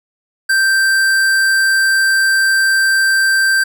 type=tone with hard clipping; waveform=sine; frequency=1567 Hz; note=G6; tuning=1 cent flat; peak=-12 dBFS; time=0.49-3.64 s; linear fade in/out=10 ms; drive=15 dB; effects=none